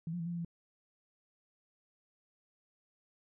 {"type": "tone with pitch steps", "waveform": "sine", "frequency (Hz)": [163.5, 175.8, 165.7, 173.2, 171.4, 169.1], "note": ["E3", "F3", "E3", "F3", "F3", "E3"], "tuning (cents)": [-14, 12, 9, -14, -32, 44], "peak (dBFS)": -35, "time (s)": [0.07, 0.448], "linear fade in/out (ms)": 2, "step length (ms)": 63, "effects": []}